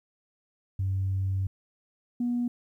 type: tone pair in turn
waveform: sine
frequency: 95.8 / 241.9 Hz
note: G2 / B3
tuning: -39 / -36 cents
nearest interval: octave + major third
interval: 1603 cents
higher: second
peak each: -24 dBFS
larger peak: neither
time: 0.79-1.47 / 2.2-2.48 s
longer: first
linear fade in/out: 5 ms
effects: tanh soft clip ceiling -21 dBFS + 11-bit